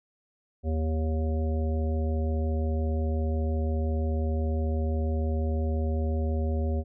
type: harmonic tone with a mistuned harmonic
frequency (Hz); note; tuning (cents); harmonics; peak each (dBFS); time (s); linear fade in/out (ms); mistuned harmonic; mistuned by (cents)
79.1; D#2; +29; 1 / 3 / 5 / 7 / 9; -25 / -34 / -37 / -38 / -43; 0.63-6.84; 50; 1; -42
effects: none